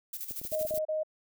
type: noise with tremolo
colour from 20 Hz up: violet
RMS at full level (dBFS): -37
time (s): 0.13-0.79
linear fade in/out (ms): 5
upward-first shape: square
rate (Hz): 13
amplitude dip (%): 65
type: clicks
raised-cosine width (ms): 2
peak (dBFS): -33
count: 9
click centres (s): 0.31 / 0.415 / 0.45 / 0.519 / 0.613 / 0.651 / 0.709 / 0.74 / 0.777
type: tone bursts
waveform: sine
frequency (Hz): 622.3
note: D#5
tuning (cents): 0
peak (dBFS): -28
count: 3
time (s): 0.52-1.034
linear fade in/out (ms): 10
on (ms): 150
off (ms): 32
effects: none